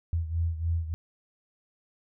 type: beating tone pair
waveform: sine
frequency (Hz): 82.41 / 85.81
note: E2 / F2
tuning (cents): 0 / -30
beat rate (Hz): 3.4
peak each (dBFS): -27 / -32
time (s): 0.13-0.94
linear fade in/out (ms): 0
effects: none